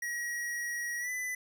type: tone with pitch glide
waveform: square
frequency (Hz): 1905 to 1999.7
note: A#6 to B6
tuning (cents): +37 to +21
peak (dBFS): -34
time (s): 0.02-1.35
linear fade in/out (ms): 5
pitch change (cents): +84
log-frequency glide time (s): 0.99-1.1
effects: none